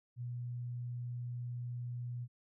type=tone; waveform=sine; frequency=121.7 Hz; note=B2; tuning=25 cents flat; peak=-38 dBFS; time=0.16-2.28 s; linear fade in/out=50 ms; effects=none